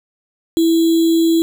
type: tone with sample-and-hold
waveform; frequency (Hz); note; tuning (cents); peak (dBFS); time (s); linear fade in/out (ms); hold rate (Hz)
sine; 329.6; E4; 0; -10; 0.57-1.42; 0; 3675
effects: none